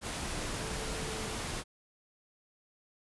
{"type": "tone in noise", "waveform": "sine", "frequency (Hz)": 440, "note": "A4", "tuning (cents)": 0, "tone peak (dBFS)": -44, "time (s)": [0.59, 1.38], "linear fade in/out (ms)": 50, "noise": "pink", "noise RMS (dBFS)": -37, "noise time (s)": [0.01, 1.64], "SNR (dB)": -10, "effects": ["resampled to 24000 Hz"]}